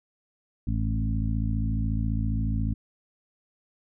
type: harmonic tone with a mistuned harmonic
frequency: 54.5 Hz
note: A1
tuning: 16 cents flat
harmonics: 1 / 2 / 3 / 4 / 5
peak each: -27 / -28 / -36 / -32 / -36 dBFS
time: 0.67-2.74 s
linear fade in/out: 5 ms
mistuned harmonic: 1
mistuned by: -46 cents
effects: none